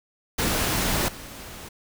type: noise with level steps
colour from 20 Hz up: pink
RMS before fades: -24 / -40 dBFS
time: 0.38-1.69 s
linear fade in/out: 10 ms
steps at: 1.08 s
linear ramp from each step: 5 ms
effects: none